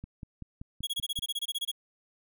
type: click train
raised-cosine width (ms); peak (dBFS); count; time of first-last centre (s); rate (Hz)
5; -28; 7; 0.04-1.189; 5.22
type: tone bursts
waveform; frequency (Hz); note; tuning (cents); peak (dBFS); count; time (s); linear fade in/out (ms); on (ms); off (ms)
45% pulse; 3326; G#7; +2; -29; 14; 0.83-1.716; 10; 41; 24
effects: none